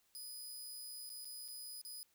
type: tone with dropouts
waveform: 15% pulse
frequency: 4982 Hz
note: D#8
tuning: 1 cent sharp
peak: -40 dBFS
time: 0.15-2.03 s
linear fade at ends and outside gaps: 0 ms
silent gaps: 1.093-1.101 / 1.246-1.254 / 1.48-1.485 / 1.814-1.85 s
effects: white hiss -75 dBFS RMS until 2.14 s